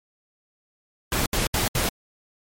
pink noise bursts, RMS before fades -23 dBFS, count 4, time 1.12-1.89 s, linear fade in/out 2 ms, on 140 ms, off 70 ms, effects MP3 64 kbps

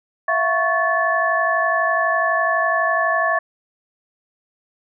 sine tone cluster, 662 / 714 / 1109 / 1741 Hz, E5 / F5 / C#6 / A6, +7 / +38 / 0 / -19 cents, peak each -21 / -26 / -21 / -20 dBFS, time 0.28-3.39 s, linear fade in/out 5 ms, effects none

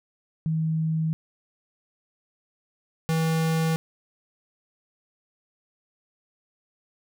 sine / square tone pair in turn, 159.5 / 161.63 Hz, D#3 / E3, +43 / -34 cents, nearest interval unison, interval 23 cents, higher second, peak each -22 dBFS, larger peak neither, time 0.46-1.13 / 3.09-3.76 s, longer neither, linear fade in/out 0 ms, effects none

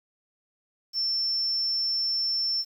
sine tone, 5380 Hz, E8, 34 cents sharp, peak -24 dBFS, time 0.93-2.65 s, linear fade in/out 50 ms, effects 9-bit

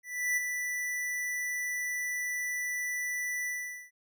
square tone with ADSR envelope, 1975.5 Hz, B6, in tune, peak -26 dBFS, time 0.03-3.91 s, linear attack 340 ms, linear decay 17 ms, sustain -6 dB, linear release 440 ms, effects none

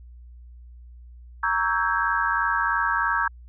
sine tone cluster, 931 / 1125 / 1310 / 1564 / 1647 Hz, A#5 / C#6 / E6 / G6 / G#6, -2 / +25 / -11 / -4 / -15 cents, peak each -27 dBFS, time 1.43-3.28 s, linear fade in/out 5 ms, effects added 60 Hz sine -42 dBFS peak until 3.48 s

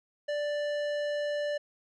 sine tone with tanh clipping, 587.3 Hz, D5, in tune, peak -31 dBFS, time 0.28-1.58 s, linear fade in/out 10 ms, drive 15 dB, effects none

